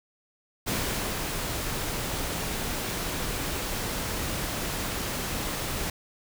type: noise with ADSR envelope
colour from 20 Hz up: pink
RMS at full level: -28 dBFS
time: 0.66-5.9 s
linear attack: 22 ms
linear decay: 480 ms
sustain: -3 dB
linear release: 3 ms
effects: none